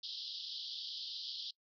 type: band-pass noise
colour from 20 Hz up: white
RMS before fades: -44 dBFS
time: 0.03-1.51 s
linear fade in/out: 5 ms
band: 3100 to 5100 Hz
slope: 96 dB/octave
effects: noise-tail reverb RT60 0.1 s tail -24 dB re dry